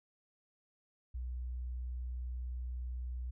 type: tone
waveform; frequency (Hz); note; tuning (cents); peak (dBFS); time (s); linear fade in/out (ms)
sine; 61.74; B1; 0; -37; 1.14-3.31; 10
effects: none